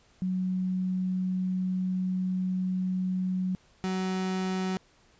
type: tone pair in turn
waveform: sine / 35% pulse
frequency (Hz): 185 / 187.26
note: F#3 / F#3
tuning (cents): 0 / +21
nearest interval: unison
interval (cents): 21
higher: second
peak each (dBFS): -26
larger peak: neither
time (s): 0.22-3.55 / 3.84-4.77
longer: first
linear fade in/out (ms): 0
effects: pink hiss -62 dBFS RMS until 5.19 s + resampled to 16000 Hz